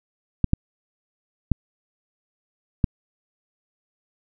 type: clicks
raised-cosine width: 5 ms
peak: -5 dBFS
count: 4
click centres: 0.443 / 0.534 / 1.517 / 2.842 s
effects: none